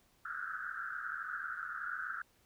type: band-pass noise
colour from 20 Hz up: white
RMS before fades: -41 dBFS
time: 0.25-2.22 s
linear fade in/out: 5 ms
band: 1300 to 1600 Hz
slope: 96 dB/octave
effects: pink hiss -70 dBFS RMS until 2.45 s